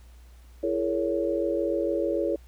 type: chord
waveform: sine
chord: A# half-diminished seventh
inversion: second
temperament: just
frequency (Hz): 335.6 / 419.5 / 466.2 / 559.4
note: E4 / G#4 / A#4 / C#5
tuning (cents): +31 / +17 / 0 / +16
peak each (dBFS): -28 / -30 / -32 / -28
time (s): 0.63-2.36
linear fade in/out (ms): 5
effects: added 60 Hz sine -47 dBFS peak until 2.47 s + pink hiss -61 dBFS RMS until 2.47 s